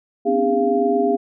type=tone cluster; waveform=sine; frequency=248.3 / 269.5 / 297.4 / 405.7 / 693 Hz; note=B3 / C#4 / D4 / G#4 / F5; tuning=+9 / -49 / +22 / -41 / -14 cents; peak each=-24 / -24 / -26 / -18 / -21 dBFS; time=0.25-1.17 s; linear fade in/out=20 ms; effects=none